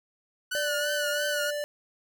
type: tone with vibrato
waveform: sawtooth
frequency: 1477 Hz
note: F#6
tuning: 3 cents flat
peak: -25 dBFS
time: 0.51-1.51 s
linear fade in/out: 10 ms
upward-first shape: triangle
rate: 3 Hz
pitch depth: 71 cents each way
type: tone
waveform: square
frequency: 587.3 Hz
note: D5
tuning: in tune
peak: -30 dBFS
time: 0.55-1.64 s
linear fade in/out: 0 ms
effects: none